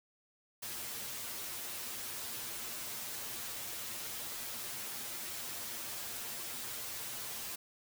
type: noise with comb filter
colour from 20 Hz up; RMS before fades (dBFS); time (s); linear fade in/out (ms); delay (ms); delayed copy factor
white; -42; 0.62-7.56; 10; 8.6; +0.95
effects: none